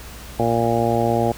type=harmonic tone; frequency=116.54 Hz; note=A#2; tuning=in tune; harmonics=1 / 2 / 3 / 4 / 5 / 6 / 7; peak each=-24 / -24 / -24 / -24 / -24 / -24 / -24 dBFS; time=0.39-1.32 s; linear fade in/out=5 ms; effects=added 60 Hz sine -39 dBFS peak until 1.37 s + pink hiss -39 dBFS RMS until 1.37 s